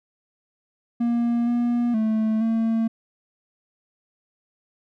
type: tone with pitch steps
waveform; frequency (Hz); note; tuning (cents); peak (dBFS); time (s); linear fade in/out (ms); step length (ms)
triangle; 236.2 / 239.4 / 218.9 / 225.6; A#3 / A#3 / A3 / A3; +23 / +46 / -9 / +44; -17; 1-2.88; 10; 470
effects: none